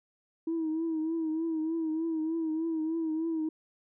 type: tone with vibrato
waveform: sine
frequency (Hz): 321.8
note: E4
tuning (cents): -42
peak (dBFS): -27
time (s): 0.47-3.49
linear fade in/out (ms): 5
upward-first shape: triangle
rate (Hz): 3.3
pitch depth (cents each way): 63
effects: tanh soft clip ceiling -25 dBFS